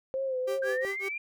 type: tone with vibrato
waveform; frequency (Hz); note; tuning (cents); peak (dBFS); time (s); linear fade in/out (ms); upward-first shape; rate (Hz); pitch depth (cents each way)
sine; 523; C5; -1; -28; 0.14-0.85; 0; sine; 2.9; 54
type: tone with tremolo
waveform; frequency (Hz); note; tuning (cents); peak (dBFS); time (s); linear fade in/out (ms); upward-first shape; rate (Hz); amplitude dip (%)
45% pulse; 392; G4; 0; -32; 0.47-1.09; 10; sine; 5.4; 100
type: linear sweep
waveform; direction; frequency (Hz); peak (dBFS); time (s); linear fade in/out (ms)
sine; up; 1565 to 2416; -32; 0.62-1.18; 5
effects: none